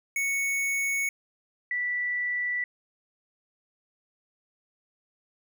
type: tone pair in turn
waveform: square / sine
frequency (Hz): 2217 / 1965.4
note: C#7 / B6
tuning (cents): 0 / -9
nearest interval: major second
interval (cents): 209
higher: first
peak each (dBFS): -26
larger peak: neither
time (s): 0.16-1.09 / 1.71-2.64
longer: neither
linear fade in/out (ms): 2
effects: none